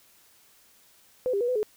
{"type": "tone with pitch steps", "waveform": "sine", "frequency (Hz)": [505, 400.1, 482.5, 503, 424.7], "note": ["B4", "G4", "B4", "B4", "G#4"], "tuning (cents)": [39, 35, -40, 32, 39], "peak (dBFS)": -23, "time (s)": [1.26, 1.63], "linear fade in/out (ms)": 0, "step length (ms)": 74, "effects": ["white hiss -59 dBFS RMS until 1.76 s"]}